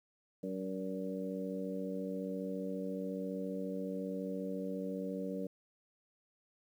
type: harmonic tone with a mistuned harmonic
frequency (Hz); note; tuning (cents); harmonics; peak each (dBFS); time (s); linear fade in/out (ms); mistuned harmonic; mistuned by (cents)
94.5; F#2; +37; 2 / 3 / 4 / 5 / 6; -40 / -42 / -50 / -42 / -45; 0.43-5.47; 5; 6; +20
effects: 11-bit

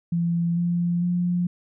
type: tone with pitch steps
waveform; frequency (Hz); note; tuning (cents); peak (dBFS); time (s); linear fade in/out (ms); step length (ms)
sine; 170.1 / 173.27 / 176.51; F3 / F3 / F3; -45 / -13 / +19; -20; 0.12-1.47; 5; 450
effects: none

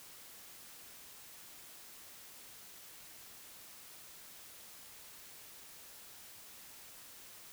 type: silence
effects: white hiss -54 dBFS RMS until 7.52 s

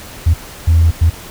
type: tone bursts at uneven times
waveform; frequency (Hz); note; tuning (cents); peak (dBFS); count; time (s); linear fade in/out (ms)
sine; 82.41; E2; 0; -5; 3; 0.26-0.34 / 0.67-0.91 / 1.01-1.1; 10
effects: tanh soft clip ceiling -3 dBFS + pink hiss -33 dBFS RMS until 1.3 s

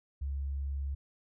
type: tone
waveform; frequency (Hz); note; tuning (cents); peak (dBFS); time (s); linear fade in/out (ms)
sine; 69.3; C#2; 0; -32; 0.21-0.95; 10
effects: none

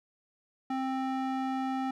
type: tone with band-pass filter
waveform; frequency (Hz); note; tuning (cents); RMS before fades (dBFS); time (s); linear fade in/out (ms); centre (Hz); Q
square; 263.4; C4; +12; -32; 0.7-1.91; 5; 690; 0.92
effects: none

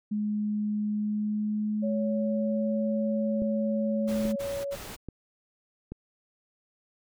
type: tone with pitch glide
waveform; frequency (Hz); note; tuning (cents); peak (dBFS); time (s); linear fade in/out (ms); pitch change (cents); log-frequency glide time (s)
sine; 210 to 215; G#3 to A3; +19 to -40; -26; 0.11-4.36; 10; +41; 0.93-2.74
type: tone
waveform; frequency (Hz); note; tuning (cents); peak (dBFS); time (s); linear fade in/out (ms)
sine; 560; C#5; +18; -30; 1.82-4.76; 20
type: click train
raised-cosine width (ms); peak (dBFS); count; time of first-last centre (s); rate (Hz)
3; -24; 4; 3.42-5.92; 1.2
type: noise bursts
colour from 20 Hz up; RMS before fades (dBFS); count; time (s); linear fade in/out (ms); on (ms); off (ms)
pink; -41; 3; 4.07-4.966; 20; 260; 58
effects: none

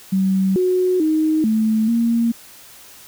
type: tone with pitch steps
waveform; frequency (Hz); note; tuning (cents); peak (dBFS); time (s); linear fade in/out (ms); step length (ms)
sine; 191 / 366.6 / 312.9 / 219.2 / 232.3; G3 / F#4 / D#4 / A3 / A#3; -45 / -16 / +10 / -6 / -6; -14; 0.12-2.32; 10; 440
effects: white hiss -43 dBFS RMS until 3.07 s

